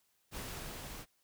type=noise with level ramp; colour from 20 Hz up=pink; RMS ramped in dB=-42 to -47 dBFS; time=0.31-1.06 s; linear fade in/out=50 ms; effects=white hiss -75 dBFS RMS until 1.23 s